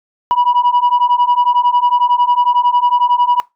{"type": "beating tone pair", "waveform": "sine", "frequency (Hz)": [969, 980], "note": ["B5", "B5"], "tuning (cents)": [-33, -14], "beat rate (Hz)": 11, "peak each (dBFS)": -11, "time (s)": [0.31, 3.4], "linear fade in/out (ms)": 0, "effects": ["noise-tail reverb RT60 0.2 s tail -23 dB re dry", "tanh soft clip ceiling -6 dBFS"]}